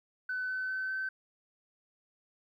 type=tone with pitch steps; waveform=sine; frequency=1508 / 1517.6 / 1527.3 / 1537 Hz; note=F#6 / F#6 / G6 / G6; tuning=+32 / +43 / -46 / -35 cents; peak=-31 dBFS; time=0.29-1.09 s; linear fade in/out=5 ms; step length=200 ms; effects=tanh soft clip ceiling -28 dBFS + 12-bit